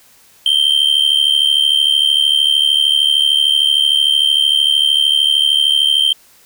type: tone with amplitude modulation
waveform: triangle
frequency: 3136 Hz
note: G7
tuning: in tune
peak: -5 dBFS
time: 0.46-6.13 s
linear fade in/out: 2 ms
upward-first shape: sine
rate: 73.2 Hz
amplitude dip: 80%
effects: white hiss -48 dBFS RMS until 6.45 s